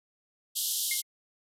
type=band-pass noise; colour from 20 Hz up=white; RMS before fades=-31 dBFS; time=0.55-1.02 s; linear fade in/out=20 ms; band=3000 to 14000 Hz; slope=96 dB/octave
type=tone with exponential decay; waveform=triangle; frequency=2125 Hz; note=C7; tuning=26 cents sharp; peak=-26 dBFS; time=0.91-1.03 s; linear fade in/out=5 ms; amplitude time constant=24 ms
effects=none